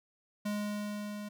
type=tone with level ramp; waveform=square; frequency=207.7 Hz; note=G#3; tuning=in tune; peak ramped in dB=-32 to -40 dBFS; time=0.45-1.29 s; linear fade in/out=10 ms; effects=none